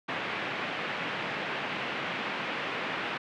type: band-pass noise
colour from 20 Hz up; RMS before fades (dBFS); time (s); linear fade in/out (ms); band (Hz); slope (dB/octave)
white; -34; 0.08-3.18; 10; 130 to 2700; 24
effects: none